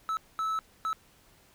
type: tone bursts at uneven times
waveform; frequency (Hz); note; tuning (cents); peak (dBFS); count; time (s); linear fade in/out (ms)
triangle; 1305; E6; -18; -26; 3; 0.09-0.17 / 0.39-0.59 / 0.85-0.93; 0
effects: pink hiss -61 dBFS RMS until 1.54 s